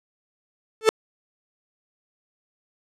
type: tone with exponential growth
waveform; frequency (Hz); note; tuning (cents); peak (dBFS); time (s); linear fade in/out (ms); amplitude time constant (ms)
45% pulse; 440; A4; 0; -8; 0.81-0.89; 0; 17
effects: low-pass 9000 Hz 12 dB/octave